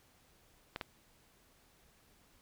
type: clicks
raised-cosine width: 0.3 ms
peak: -22 dBFS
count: 2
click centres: 0.761 / 0.812 s
effects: pink hiss -67 dBFS RMS until 2.41 s